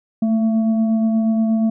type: tone with frequency modulation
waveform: sine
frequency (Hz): 221.3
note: A3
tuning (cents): +10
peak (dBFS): -14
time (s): 0.22-1.7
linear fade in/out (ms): 5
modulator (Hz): 451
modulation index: 0.39
effects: none